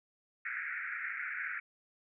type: band-pass noise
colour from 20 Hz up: pink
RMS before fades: -39 dBFS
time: 0.45-1.6 s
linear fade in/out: 5 ms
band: 1400 to 2300 Hz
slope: 96 dB/octave
effects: none